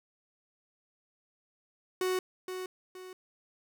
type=tone with echo; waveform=45% pulse; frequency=370 Hz; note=F#4; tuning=in tune; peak=-28 dBFS; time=2.01-2.19 s; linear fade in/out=2 ms; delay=470 ms; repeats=2; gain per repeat=-8 dB; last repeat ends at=3.13 s; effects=none